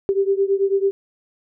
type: beating tone pair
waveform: sine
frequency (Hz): 389.7 / 398.8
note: G4 / G4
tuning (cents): -10 / +30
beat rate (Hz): 9.1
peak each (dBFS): -18 / -20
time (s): 0.09-0.91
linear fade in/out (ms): 0
effects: none